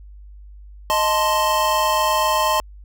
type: chord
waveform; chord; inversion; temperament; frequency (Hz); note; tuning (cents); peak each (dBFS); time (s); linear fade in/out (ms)
square; A diminished; second; equal; 622.3 / 880 / 1046.5; Eb5 / A5 / C6; 0 / 0 / 0; -23 / -22 / -20; 0.9-2.6; 0
effects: added 50 Hz sine -38 dBFS peak until 2.84 s